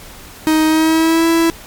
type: tone with pitch glide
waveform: 45% pulse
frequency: 313.4 to 330.9 Hz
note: D#4 to E4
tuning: +13 to +7 cents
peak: -10 dBFS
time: 0.47-1.5 s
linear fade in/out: 0 ms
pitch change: +94 cents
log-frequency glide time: 0.67-1.27 s
effects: pink hiss -36 dBFS RMS until 1.66 s + MP3 96 kbps